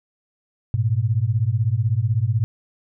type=beating tone pair; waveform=sine; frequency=103.83 / 119.83 Hz; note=G#2 / A#2; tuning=0 / +48 cents; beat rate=16 Hz; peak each=-20 dBFS; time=0.74-2.44 s; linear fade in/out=0 ms; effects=none